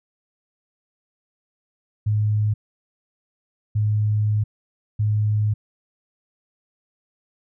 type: tone bursts at uneven times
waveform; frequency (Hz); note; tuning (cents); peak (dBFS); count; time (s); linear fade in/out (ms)
sine; 106; G#2; +36; -17; 3; 2.06-2.54 / 3.75-4.44 / 4.99-5.54; 10
effects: none